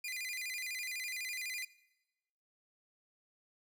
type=tone with vibrato; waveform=sawtooth; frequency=2219 Hz; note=C#7; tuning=1 cent sharp; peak=-35 dBFS; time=0.04-1.65 s; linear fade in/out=5 ms; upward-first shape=square; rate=12 Hz; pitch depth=150 cents each way; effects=noise-tail reverb RT60 1.0 s tail -20 dB re dry